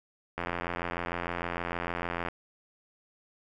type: click train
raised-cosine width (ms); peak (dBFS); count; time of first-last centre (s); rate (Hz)
0.5; -17; 166; 0.38-2.285; 86.6
effects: none